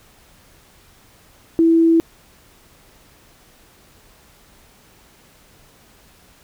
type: tone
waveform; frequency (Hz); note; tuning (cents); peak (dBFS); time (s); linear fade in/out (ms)
sine; 329.6; E4; 0; -10; 1.59-2; 0
effects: pink hiss -51 dBFS RMS until 6.43 s